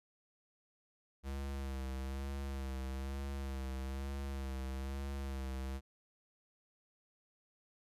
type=tone with vibrato; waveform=square; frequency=67.4 Hz; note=C#2; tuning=48 cents flat; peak=-39 dBFS; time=1.23-5.81 s; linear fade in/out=50 ms; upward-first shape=sine; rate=1.1 Hz; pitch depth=41 cents each way; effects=resampled to 32000 Hz